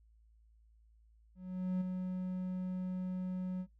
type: tone with ADSR envelope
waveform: triangle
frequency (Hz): 184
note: F#3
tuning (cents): -9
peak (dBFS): -28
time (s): 1.35-3.67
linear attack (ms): 460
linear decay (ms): 11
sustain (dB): -5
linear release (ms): 67
effects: noise-tail reverb RT60 0.2 s tail -25 dB re dry + added 55 Hz sine -62 dBFS peak until 3.79 s